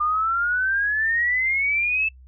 sine exponential sweep, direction up, 1198 to 2642 Hz, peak -19 dBFS, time 0-2.09 s, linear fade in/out 10 ms, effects noise-tail reverb RT60 0.1 s tail -23 dB re dry + added 64 Hz sine -44 dBFS peak until 2.27 s

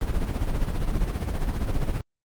brown noise with tremolo, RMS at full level -23 dBFS, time 0.01-2.01 s, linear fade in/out 2 ms, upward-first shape sine, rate 15 Hz, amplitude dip 55%, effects Opus 32 kbps

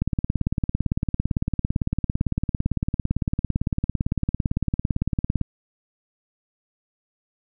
click train, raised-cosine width 5 ms, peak -9 dBFS, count 97, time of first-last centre 0.02-5.413 s, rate 17.8 Hz, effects none

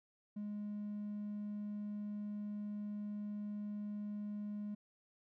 triangle tone, 207.7 Hz, G#3, in tune, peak -37 dBFS, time 0.36-4.75 s, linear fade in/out 10 ms, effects tanh soft clip ceiling -35 dBFS

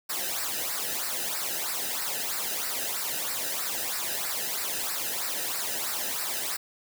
white noise with flanger, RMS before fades -31 dBFS, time 0.09-6.57 s, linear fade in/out 10 ms, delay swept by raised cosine 0.3 to 0.92 ms, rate 3.1 Hz, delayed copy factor -0.75, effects none

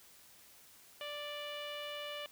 sawtooth tone with low-pass filter, 587.3 Hz, D5, in tune, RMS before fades -43 dBFS, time 1.01-2.26 s, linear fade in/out 0 ms, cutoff 3100 Hz, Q 4.7, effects white hiss -60 dBFS RMS until 2.31 s

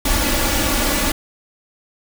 pink noise with comb filter, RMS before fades -18 dBFS, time 0.05-1.12 s, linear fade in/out 5 ms, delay 3.5 ms, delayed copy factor +0.75, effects none

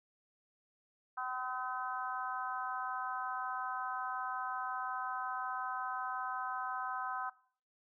harmonic tone, 254.5 Hz, C4, 48 cents flat, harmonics 3 / 4 / 5 / 6, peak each -42 / -41 / -40 / -44 dBFS, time 1.17-7.3 s, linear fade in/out 10 ms, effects noise-tail reverb RT60 0.5 s tail -19 dB re dry

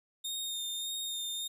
sawtooth tone with vibrato, 3668 Hz, A#7, 29 cents flat, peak -32 dBFS, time 0.24-1.48 s, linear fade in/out 10 ms, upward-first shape sine, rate 1.7 Hz, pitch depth 21 cents each way, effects none

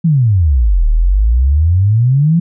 sine exponential two-way sweep, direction down then up, 174.61 to 36.71 to 174.61 Hz, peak -7 dBFS, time 0.04-2.4 s, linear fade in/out 10 ms, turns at 0.87 s, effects none

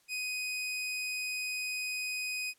sawtooth tone, 2500 Hz, D#7, 8 cents sharp, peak -30 dBFS, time 0.08-2.54 s, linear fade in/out 50 ms, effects white hiss -68 dBFS RMS until 2.58 s + low-pass 12000 Hz 12 dB/octave

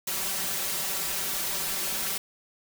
white noise with comb filter, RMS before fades -30 dBFS, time 0.07-2.18 s, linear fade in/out 5 ms, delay 5.2 ms, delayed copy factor +1, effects none

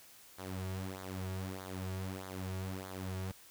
sawtooth tone with flanger, 94.1 Hz, F#2, 30 cents sharp, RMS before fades -41 dBFS, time 0.38-3.32 s, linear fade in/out 10 ms, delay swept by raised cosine 0.36 to 3.96 ms, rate 1.6 Hz, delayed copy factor -0.75, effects white hiss -58 dBFS RMS until 3.5 s

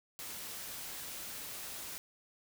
white noise, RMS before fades -44 dBFS, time 0.19-1.98 s, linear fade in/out 0 ms, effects none

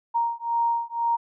sine beating tone pair, 932.3 / 934.3 Hz, A#5 / A#5, 0 / +4 cents, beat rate 2 Hz, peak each -25 dBFS, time 0.14-1.17 s, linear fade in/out 20 ms, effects none

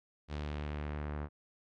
sawtooth tone with low-pass filter sweep, 74.2 Hz, D2, 18 cents sharp, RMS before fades -39 dBFS, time 0.28-1.29 s, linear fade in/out 50 ms, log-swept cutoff 4400 to 1400 Hz, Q 1.2, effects none

